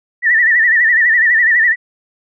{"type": "tone with vibrato", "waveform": "sine", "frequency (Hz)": 1864.7, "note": "A#6", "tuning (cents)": 0, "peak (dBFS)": -8, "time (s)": [0.22, 1.76], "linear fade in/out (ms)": 50, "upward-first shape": "sine", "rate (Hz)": 12, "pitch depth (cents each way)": 100, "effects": []}